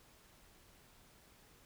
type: silence
effects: pink hiss -64 dBFS RMS until 1.65 s